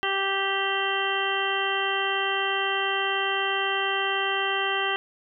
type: harmonic tone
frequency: 391 Hz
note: G4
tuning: 4 cents flat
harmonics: 1 / 2 / 3 / 4 / 5 / 7 / 8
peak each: -31 / -31 / -31 / -31 / -31 / -31 / -31 dBFS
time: 0.03-4.96 s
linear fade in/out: 0 ms
effects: none